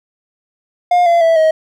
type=tone with pitch steps; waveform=triangle; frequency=710 / 683.4 / 657.9 / 633.3 Hz; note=F5 / F5 / E5 / D#5; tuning=+28 / -38 / -4 / +30 cents; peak=-6 dBFS; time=0.91-1.51 s; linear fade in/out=5 ms; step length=150 ms; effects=none